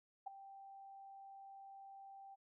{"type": "tone with ADSR envelope", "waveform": "sine", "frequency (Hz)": 784, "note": "G5", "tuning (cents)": 0, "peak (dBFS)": -39, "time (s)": [0.26, 2.36], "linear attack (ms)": 13, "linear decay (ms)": 8, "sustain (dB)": -14, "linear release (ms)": 25, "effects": []}